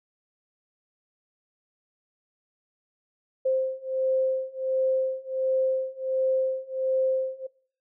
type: beating tone pair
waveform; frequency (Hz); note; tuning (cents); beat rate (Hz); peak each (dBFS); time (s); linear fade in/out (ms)
sine; 523.3 / 524.7; C5 / C5; 0 / +5; 1.4; -27 / -26; 3.45-7.47; 10
effects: noise-tail reverb RT60 0.5 s tail -22 dB re dry